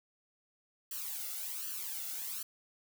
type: noise with flanger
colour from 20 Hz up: blue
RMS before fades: -40 dBFS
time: 0.91-2.43 s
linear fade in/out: 5 ms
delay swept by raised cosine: 0.67 to 1.46 ms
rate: 1.3 Hz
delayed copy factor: +0.8
effects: none